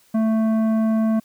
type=tone with tanh clipping; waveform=triangle; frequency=221.1 Hz; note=A3; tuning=9 cents sharp; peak=-18 dBFS; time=0.14-1.2 s; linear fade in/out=10 ms; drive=15 dB; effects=white hiss -57 dBFS RMS until 1.24 s